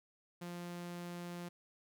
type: tone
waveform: sawtooth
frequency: 174.61 Hz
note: F3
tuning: in tune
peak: -39 dBFS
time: 0.41-1.49 s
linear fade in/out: 10 ms
effects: none